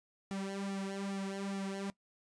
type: tone with flanger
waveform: sawtooth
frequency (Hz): 196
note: G3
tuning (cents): 0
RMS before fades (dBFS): -39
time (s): 0.31-1.9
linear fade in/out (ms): 0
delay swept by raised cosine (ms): 1.9 to 4.3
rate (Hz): 2.4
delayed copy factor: -0.85
effects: noise-tail reverb RT60 0.1 s tail -20 dB re dry + resampled to 22050 Hz